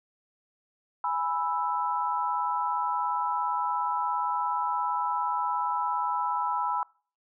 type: chord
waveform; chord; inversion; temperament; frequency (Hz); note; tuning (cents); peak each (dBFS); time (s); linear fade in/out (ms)
sine; E major; first; equal; 830.6 / 987.8 / 1318.5; G#5 / B5 / E6; 0 / 0 / 0; -32 / -28 / -32; 1.04-6.83; 2
effects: noise-tail reverb RT60 0.4 s tail -24 dB re dry